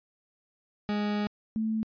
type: tone pair in turn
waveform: 40% pulse / sine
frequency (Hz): 207.7 / 220.1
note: G#3 / A3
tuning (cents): 0 / +1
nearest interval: minor second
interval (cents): 101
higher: second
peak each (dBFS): -26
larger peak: neither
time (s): 0.89-1.27 / 1.56-1.83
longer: first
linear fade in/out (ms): 0
effects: resampled to 11025 Hz